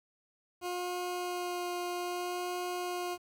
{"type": "tone with vibrato", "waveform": "20% pulse", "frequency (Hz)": 356, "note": "F4", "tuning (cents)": 33, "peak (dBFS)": -29, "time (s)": [0.61, 3.18], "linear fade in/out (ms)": 50, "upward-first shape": "sine", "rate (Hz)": 0.62, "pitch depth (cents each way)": 10, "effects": ["10-bit"]}